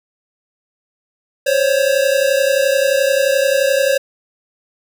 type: tone pair together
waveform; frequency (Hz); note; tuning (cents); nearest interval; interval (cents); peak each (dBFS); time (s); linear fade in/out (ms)
square; 529.5 / 561; C5 / C#5; +21 / +21; minor second; 100; -16; 1.46-3.98; 10
effects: none